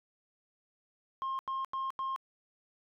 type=tone bursts; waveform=sine; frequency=1066 Hz; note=C6; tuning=32 cents sharp; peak=-30 dBFS; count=4; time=1.22-2.161 s; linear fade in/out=0 ms; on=170 ms; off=87 ms; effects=tanh soft clip ceiling -31 dBFS